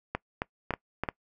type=clicks; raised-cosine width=0.5 ms; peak=-14 dBFS; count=6; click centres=0.15 / 0.419 / 0.707 / 0.738 / 1.036 / 1.088 s; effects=noise-tail reverb RT60 0.1 s tail -23 dB re dry